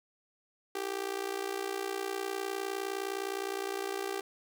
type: tone with amplitude modulation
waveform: sawtooth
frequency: 392 Hz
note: G4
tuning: in tune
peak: -26 dBFS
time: 0.75-4.21 s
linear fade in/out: 5 ms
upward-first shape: sine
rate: 59.6 Hz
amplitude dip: 85%
effects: none